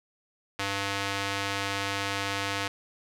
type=tone with band-pass filter; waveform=square; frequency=99.1 Hz; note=G2; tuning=19 cents sharp; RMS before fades=-31 dBFS; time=0.59-2.68 s; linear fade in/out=5 ms; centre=2700 Hz; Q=0.65; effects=none